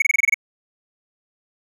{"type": "tone bursts", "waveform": "triangle", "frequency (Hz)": 2217, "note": "C#7", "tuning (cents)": 0, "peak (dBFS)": -10, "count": 8, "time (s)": [0, 0.343], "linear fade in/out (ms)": 5, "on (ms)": 21, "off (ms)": 25, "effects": []}